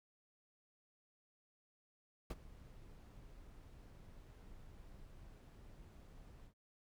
brown noise with ADSR envelope, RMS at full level -36 dBFS, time 2.3-6.54 s, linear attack 5 ms, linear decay 36 ms, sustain -21 dB, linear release 90 ms, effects none

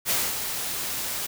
white noise with ADSR envelope, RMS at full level -23 dBFS, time 0.05-1.27 s, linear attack 53 ms, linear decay 240 ms, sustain -7 dB, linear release 13 ms, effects none

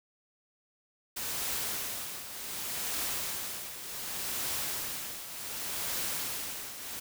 white noise with tremolo, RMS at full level -33 dBFS, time 1.16-7 s, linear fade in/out 10 ms, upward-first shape triangle, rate 0.67 Hz, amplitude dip 70%, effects none

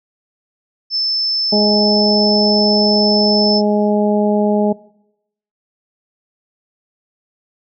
sine tone, 5274 Hz, E8, in tune, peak -15 dBFS, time 0.9-3.62 s, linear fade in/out 50 ms
harmonic tone, 208.5 Hz, G#3, 7 cents sharp, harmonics 1 / 2 / 3 / 4, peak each -14 / -17 / -18 / -23 dBFS, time 1.52-4.73 s, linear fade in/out 10 ms
effects noise-tail reverb RT60 0.8 s tail -22 dB re dry

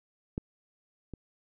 clicks, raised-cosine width 3 ms, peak -19 / -27 dBFS, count 2, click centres 0.379 / 1.137 s, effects none

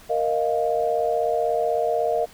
sine chord, Bb suspended fourth, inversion none, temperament equal, 466.2 / 622.3 / 698.5 Hz, Bb4 / Eb5 / F5, 0 / 0 / 0 cents, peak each -24 dBFS, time 0.09-2.26 s, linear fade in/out 20 ms, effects pink hiss -48 dBFS RMS until 2.33 s

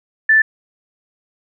sine tone, 1760 Hz, A6, in tune, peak -8 dBFS, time 0.29-0.42 s, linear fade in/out 5 ms, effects none

